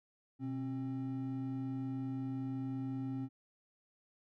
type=tone pair together; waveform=triangle; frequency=125.82 / 266.6 Hz; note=B2 / C4; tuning=+33 / +33 cents; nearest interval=octave + minor second; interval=1300 cents; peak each=-39 / -36 dBFS; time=0.39-3.29 s; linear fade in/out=50 ms; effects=none